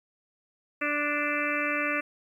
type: harmonic tone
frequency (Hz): 293.7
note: D4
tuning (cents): 0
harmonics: 1 / 2 / 4 / 5 / 6 / 7 / 8 / 9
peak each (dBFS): -34 / -34 / -34 / -34 / -34 / -34 / -34 / -34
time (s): 0.81-2.01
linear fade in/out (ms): 10
effects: 10-bit